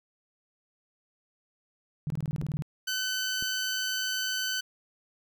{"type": "tone bursts", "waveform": "sine", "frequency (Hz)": 150, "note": "D3", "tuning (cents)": 37, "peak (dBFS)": -28, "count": 11, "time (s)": [2.07, 2.622], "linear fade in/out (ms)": 0, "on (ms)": 32, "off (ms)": 20}
{"type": "clicks", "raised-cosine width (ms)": 3, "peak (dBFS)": [-25, -29], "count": 2, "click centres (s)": [2.424, 3.425]}
{"type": "tone", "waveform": "15% pulse", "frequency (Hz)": 1516, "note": "F#6", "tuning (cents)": 42, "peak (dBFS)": -22, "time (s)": [2.87, 4.61], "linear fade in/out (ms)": 10}
{"effects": []}